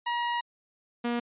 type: tone pair in turn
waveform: sawtooth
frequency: 954 / 238.5 Hz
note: A#5 / A#3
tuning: +40 / +40 cents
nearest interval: 2 octaves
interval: 2400 cents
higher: first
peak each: -23 dBFS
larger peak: neither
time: 0.06-0.41 / 1.04-1.2 s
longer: first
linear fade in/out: 10 ms
effects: resampled to 8000 Hz